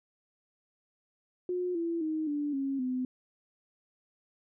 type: tone with pitch steps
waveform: sine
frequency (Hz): 359.9 / 335.8 / 313.3 / 292.3 / 272.8 / 254.5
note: F#4 / E4 / D#4 / D4 / C#4 / C4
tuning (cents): -48 / +32 / +12 / -8 / -28 / -48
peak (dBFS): -29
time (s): 1.49-3.05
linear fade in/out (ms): 2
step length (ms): 260
effects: none